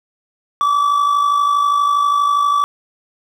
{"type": "tone with amplitude modulation", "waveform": "triangle", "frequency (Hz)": 1153, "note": "D6", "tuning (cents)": -32, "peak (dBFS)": -8, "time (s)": [0.61, 2.64], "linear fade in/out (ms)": 0, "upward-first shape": "sine", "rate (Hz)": 52.4, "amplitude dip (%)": 50, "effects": []}